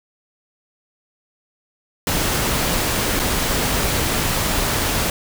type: noise with dropouts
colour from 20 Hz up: pink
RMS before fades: -20 dBFS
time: 2.07-5.1 s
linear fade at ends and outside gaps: 1 ms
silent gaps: 3.193-3.197 s
effects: none